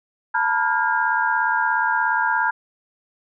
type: tone cluster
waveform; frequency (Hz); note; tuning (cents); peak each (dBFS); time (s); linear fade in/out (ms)
sine; 891 / 968 / 1409 / 1622; A5 / B5 / F6 / G#6; +22 / -35 / +15 / -41; -23; 0.34-2.51; 10
effects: none